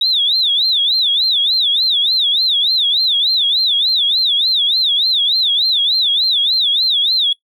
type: tone with vibrato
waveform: triangle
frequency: 3700 Hz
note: A#7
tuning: 14 cents flat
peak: -8 dBFS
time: 0.01-7.33 s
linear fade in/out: 5 ms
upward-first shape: sine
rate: 3.4 Hz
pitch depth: 210 cents each way
effects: noise-tail reverb RT60 0.1 s tail -24 dB re dry + tanh soft clip ceiling -10 dBFS